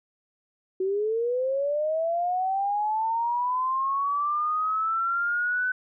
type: linear sweep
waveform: sine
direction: up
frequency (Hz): 370 to 1512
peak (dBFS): -23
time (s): 0.8-5.72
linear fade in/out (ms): 5
effects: none